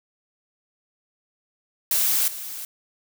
blue noise with echo, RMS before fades -21 dBFS, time 1.91-2.28 s, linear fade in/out 2 ms, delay 370 ms, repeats 1, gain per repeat -13 dB, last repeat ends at 2.65 s, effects none

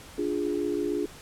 sine chord, D diminished, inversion none, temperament equal, 293.7 / 349.2 / 415.3 Hz, D4 / F4 / Ab4, 0 / 0 / 0 cents, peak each -30 dBFS, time 0.18-1.06 s, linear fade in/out 5 ms, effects pink hiss -47 dBFS RMS until 1.21 s + low-pass 12000 Hz 12 dB/octave

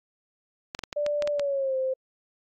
clicks, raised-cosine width 0.2 ms, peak -15 dBFS, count 8, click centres 0.749 / 0.791 / 0.837 / 0.928 / 1.064 / 1.223 / 1.275 / 1.396 s
sine tone with pitch glide, 587.3 to 523.2 Hz, D5 to C5, 0 to 0 cents, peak -24 dBFS, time 0.96-1.94 s, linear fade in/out 10 ms, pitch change -200 cents, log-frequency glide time 1.31-1.76 s
effects AAC 64 kbps

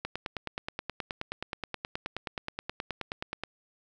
click train, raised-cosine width 0.3 ms, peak -17 dBFS, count 33, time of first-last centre 0.05-3.436 s, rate 9.45 Hz, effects none

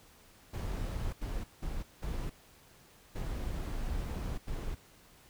brown noise bursts at uneven times, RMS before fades -36 dBFS, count 6, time 0.53-1.13 / 1.21-1.44 / 1.62-1.83 / 2.02-2.3 / 3.15-4.38 / 4.47-4.75 s, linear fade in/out 10 ms, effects pink hiss -60 dBFS RMS until 5.29 s

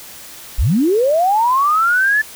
sine linear sweep, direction up, 31.56 to 1753 Hz, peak -11 dBFS, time 0.58-2.22 s, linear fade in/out 10 ms, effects white hiss -36 dBFS RMS until 2.35 s

